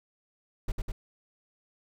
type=noise with echo; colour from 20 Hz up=brown; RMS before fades=-28 dBFS; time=0.68-0.72 s; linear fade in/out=5 ms; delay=100 ms; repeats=2; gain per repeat=-2 dB; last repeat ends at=0.92 s; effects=none